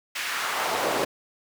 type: noise with high-pass filter sweep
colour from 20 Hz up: brown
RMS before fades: -27 dBFS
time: 0.15-1.05 s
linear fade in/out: 10 ms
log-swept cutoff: 2200 to 440 Hz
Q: 1.3
effects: none